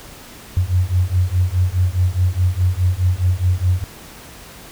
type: beating tone pair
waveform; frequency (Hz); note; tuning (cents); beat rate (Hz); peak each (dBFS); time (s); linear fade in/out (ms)
sine; 88.6 / 93.4; F2 / F#2; +25 / +17; 4.8; -17; 0.57-3.84; 0
effects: pink hiss -39 dBFS RMS until 4.71 s